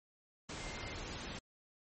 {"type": "tone in noise", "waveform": "sine", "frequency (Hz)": 2100, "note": "C7", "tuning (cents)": 6, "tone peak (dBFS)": -51, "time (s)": [0.6, 0.94], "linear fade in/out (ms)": 5, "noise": "pink", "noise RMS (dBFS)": -44, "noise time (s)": [0.49, 1.39], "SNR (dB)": -10, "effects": ["MP3 32 kbps"]}